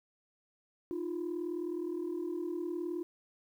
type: tone pair together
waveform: sine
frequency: 311.1 / 350.5 Hz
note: D#4 / F4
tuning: 0 / +6 cents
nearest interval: major second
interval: 206 cents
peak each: -37 / -34 dBFS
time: 0.91-3.03 s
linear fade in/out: 0 ms
effects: tanh soft clip ceiling -30 dBFS + 11-bit